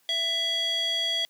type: tone with band-pass filter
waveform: square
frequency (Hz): 664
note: E5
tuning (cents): +12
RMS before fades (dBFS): -27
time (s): 0.09-1.25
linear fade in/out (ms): 0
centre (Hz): 3500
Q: 5.3
effects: white hiss -65 dBFS RMS until 1.29 s + high-pass 150 Hz 12 dB/octave